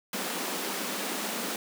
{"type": "high-pass noise", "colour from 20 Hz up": "pink", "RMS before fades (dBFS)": -33, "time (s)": [0.13, 1.56], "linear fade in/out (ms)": 2, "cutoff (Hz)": 180, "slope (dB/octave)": 96, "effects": []}